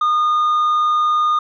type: tone with tanh clipping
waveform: sine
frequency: 1223 Hz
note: D#6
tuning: 30 cents flat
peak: -14 dBFS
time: 0.01-1.39 s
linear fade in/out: 5 ms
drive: 3 dB
effects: none